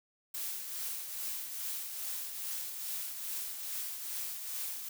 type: noise with tremolo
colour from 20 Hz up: blue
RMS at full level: -37 dBFS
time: 0.34-4.89 s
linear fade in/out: 5 ms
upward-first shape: triangle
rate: 2.4 Hz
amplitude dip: 50%
effects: none